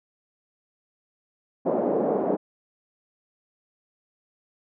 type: band-pass noise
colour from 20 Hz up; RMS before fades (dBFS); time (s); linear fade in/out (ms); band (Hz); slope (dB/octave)
white; -24; 1.65-2.37; 20; 220 to 620; 24
effects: none